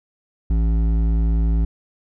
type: tone with hard clipping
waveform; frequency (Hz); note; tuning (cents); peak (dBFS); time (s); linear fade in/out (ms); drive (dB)
sine; 55.3; A1; +9; -17; 0.5-1.65; 5; 10
effects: none